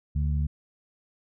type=harmonic tone; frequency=73.42 Hz; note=D2; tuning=in tune; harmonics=1 / 2 / 3; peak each=-24 / -29 / -39 dBFS; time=0.15-0.47 s; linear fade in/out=10 ms; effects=none